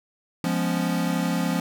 square chord, C# dominant seventh, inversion first, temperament equal, 174.61 / 207.7 / 246.9 / 277.2 Hz, E#3 / G#3 / B3 / C#4, 0 / 0 / 0 / 0 cents, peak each -26 / -31 / -30 / -30 dBFS, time 0.44-1.6 s, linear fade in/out 2 ms, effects none

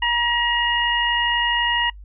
harmonic tone, 952 Hz, A#5, 36 cents sharp, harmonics 1 / 2 / 3, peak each -22 / -22 / -22 dBFS, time 0.02-1.9 s, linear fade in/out 5 ms, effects noise-tail reverb RT60 0.1 s tail -25 dB re dry + added 50 Hz sine -37 dBFS peak until 2.04 s

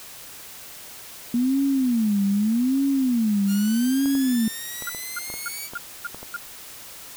sine tone with vibrato, 234.1 Hz, A#3, 8 cents sharp, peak -18 dBFS, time 1.34-4.48 s, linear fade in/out 2 ms, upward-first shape sine, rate 0.82 Hz, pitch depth 290 cents each way
5% pulse linear sweep, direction up, 1396.9 to 2300 Hz, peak -22 dBFS, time 3.46-5.7 s, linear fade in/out 50 ms
clicks, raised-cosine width 1 ms, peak -23 dBFS, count 9, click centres 4.058 / 4.152 / 4.823 / 4.948 / 5.301 / 5.34 / 5.735 / 6.146 / 6.23 s
sine tone bursts, 1416 Hz, F6, 23 cents sharp, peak -26 dBFS, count 6, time 4.87-6.364 s, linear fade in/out 2 ms, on 24 ms, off 270 ms
effects white hiss -41 dBFS RMS until 7.16 s

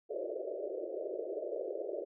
white band-pass noise, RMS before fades -39 dBFS, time 0.09-2.05 s, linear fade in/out 20 ms, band 340 to 630 Hz, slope 96 dB/octave, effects none

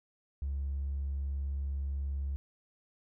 triangle tone with tanh clipping, 69.3 Hz, C#2, in tune, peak -31 dBFS, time 0.42-2.36 s, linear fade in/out 0 ms, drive 1 dB, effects none

